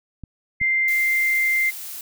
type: clicks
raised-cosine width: 5 ms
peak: -23 dBFS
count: 2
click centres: 0.237 / 0.615 s
type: tone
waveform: sine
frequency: 2091 Hz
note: C7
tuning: 2 cents flat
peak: -17 dBFS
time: 0.6-1.71 s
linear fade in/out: 20 ms
type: noise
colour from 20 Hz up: blue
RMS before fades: -34 dBFS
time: 0.88-2.01 s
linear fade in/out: 2 ms
effects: none